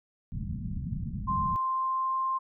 white low-pass noise, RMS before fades -34 dBFS, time 0.32-1.56 s, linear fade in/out 0 ms, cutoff 210 Hz, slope 48 dB/octave
sine tone with pitch glide, 1046.5 to 1053.2 Hz, C6 to C6, 0 to +11 cents, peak -26 dBFS, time 1.27-2.39 s, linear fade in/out 20 ms, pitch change +11 cents, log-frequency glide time 1.68-2.27 s
effects none

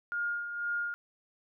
sine tone with tremolo, 1418 Hz, F6, 26 cents sharp, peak -29 dBFS, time 0.12-0.94 s, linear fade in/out 0 ms, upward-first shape sine, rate 2 Hz, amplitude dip 55%, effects none

